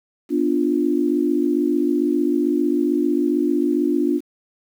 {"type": "chord", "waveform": "sine", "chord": "B diminished", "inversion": "none", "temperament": "equal", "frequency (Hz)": [246.9, 293.7, 349.2], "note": ["B3", "D4", "F4"], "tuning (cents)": [0, 0, 0], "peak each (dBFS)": [-23, -19, -21], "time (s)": [0.29, 4.21], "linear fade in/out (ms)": 50, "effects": ["8-bit"]}